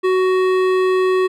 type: tone with hard clipping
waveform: sine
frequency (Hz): 372.4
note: F#4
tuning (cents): +11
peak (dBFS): -15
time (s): 0.03-1.28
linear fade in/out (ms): 20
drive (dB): 14
effects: none